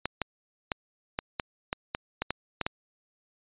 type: clicks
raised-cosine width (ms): 0.3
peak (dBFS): -12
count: 11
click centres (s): 0.056 / 0.217 / 0.718 / 1.189 / 1.398 / 1.729 / 1.949 / 2.22 / 2.306 / 2.613 / 2.665
effects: resampled to 8000 Hz